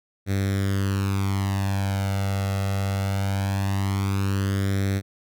sawtooth tone with flanger, 98 Hz, G2, in tune, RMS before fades -24 dBFS, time 0.26-5.02 s, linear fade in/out 50 ms, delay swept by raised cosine 0.51 to 1.51 ms, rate 0.21 Hz, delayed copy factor +0.75, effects none

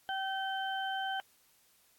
harmonic tone, 771 Hz, G5, 29 cents flat, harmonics 1 / 2 / 4, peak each -35 / -38 / -41 dBFS, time 0.09-1.2 s, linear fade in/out 0 ms, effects white hiss -67 dBFS RMS until 1.98 s + AAC 64 kbps

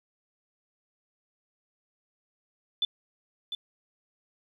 sine tone with echo, 3500 Hz, A7, 10 cents flat, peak -23 dBFS, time 2.82-2.85 s, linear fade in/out 2 ms, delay 700 ms, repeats 1, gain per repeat -8 dB, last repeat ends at 3.55 s, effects 10-bit

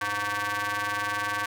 sawtooth ring-modulated tone, 207.7 Hz, G#3, in tune, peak -20 dBFS, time 0.01-1.46 s, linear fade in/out 5 ms, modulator 1340 Hz, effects none

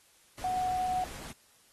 sine tone in noise, 738 Hz, F#5, 5 cents flat, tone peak -28 dBFS, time 0.44-1.04 s, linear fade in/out 2 ms, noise pink, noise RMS -45 dBFS, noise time 0.38-1.32 s, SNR +14 dB, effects white hiss -63 dBFS RMS until 1.72 s + AAC 32 kbps

